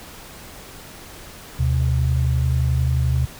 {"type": "tone pair together", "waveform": "sine", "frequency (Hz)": [75.8, 127.23], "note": ["D#2", "C3"], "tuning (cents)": [-45, -48], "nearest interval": "major sixth", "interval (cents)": 897, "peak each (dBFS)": -19, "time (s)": [1.59, 3.26], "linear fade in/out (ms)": 10, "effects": ["pink hiss -40 dBFS RMS until 3.39 s"]}